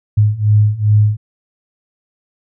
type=beating tone pair; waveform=sine; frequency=104.2 / 106.7 Hz; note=G#2 / G#2; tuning=+6 / +47 cents; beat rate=2.5 Hz; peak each=-13 / -11 dBFS; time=0.17-1.17 s; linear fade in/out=10 ms; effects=none